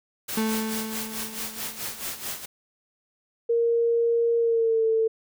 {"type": "noise with tremolo", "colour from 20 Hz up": "white", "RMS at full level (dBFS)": -31, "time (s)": [0.28, 2.46], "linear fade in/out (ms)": 10, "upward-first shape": "sine", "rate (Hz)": 4.6, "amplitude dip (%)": 70}
{"type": "tone with exponential decay", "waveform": "35% pulse", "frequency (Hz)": 220, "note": "A3", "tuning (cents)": 0, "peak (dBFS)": -20, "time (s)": [0.37, 2.44], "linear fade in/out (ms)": 5, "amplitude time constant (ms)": 450}
{"type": "tone with pitch glide", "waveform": "sine", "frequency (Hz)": [466.1, 446.3], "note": ["A#4", "A4"], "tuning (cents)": [0, 25], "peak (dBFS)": -19, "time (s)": [3.49, 5.08], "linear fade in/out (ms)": 10, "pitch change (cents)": -75, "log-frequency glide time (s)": [4.38, 4.84]}
{"effects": []}